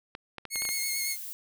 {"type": "clicks", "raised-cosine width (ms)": 0.3, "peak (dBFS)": -22, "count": 7, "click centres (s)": [0.151, 0.383, 0.453, 0.558, 0.621, 0.652, 0.69]}
{"type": "tone with vibrato", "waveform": "10% pulse", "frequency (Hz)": 2166, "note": "C#7", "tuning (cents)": -41, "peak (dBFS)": -20, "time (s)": [0.5, 1.17], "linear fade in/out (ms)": 50, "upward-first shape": "sine", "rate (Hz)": 8.9, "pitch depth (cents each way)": 26}
{"type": "noise", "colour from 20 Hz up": "violet", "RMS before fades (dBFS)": -39, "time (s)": [0.7, 1.33], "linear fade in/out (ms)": 0}
{"effects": []}